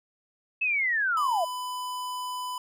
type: linear sweep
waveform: sine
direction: down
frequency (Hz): 2635 to 622.3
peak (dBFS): -23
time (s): 0.61-1.45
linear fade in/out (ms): 10
type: tone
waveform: square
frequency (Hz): 1000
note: B5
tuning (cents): +21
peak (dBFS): -32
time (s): 1.17-2.58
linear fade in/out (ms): 2
effects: none